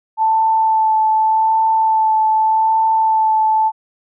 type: tone with vibrato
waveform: sine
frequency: 880 Hz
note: A5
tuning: in tune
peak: -11 dBFS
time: 0.17-3.72 s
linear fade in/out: 50 ms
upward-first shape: sine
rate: 0.84 Hz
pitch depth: 14 cents each way
effects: none